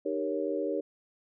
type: chord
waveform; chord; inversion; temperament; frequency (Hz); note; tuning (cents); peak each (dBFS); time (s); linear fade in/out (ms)
sine; Eb dominant seventh; none; equal with one note detuned; 306.3 / 392 / 466.2 / 554.4; Eb4 / G4 / Bb4 / Db5; -27 / 0 / 0 / 0; -34; 0.05-0.81; 10
effects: none